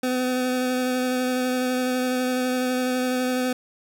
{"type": "tone with vibrato", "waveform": "25% pulse", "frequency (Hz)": 253.2, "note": "B3", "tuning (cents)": 43, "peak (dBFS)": -18, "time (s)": [0.03, 3.53], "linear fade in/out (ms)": 5, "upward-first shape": "sine", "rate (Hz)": 12, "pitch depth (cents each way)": 14, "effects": []}